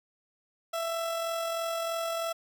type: tone with amplitude modulation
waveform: 30% pulse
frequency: 665 Hz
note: E5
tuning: 15 cents sharp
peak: -26 dBFS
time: 0.73-2.33 s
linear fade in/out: 10 ms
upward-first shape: sine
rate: 43.1 Hz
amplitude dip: 30%
effects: none